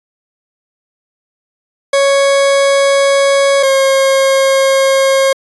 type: tone pair in turn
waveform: 40% pulse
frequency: 554.4 / 539.2 Hz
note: C#5 / C#5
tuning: 0 / -48 cents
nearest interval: unison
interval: 48 cents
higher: first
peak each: -7 dBFS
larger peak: neither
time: 1.93-3.63 / 3.63-5.33 s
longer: neither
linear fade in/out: 5 ms
effects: resampled to 24000 Hz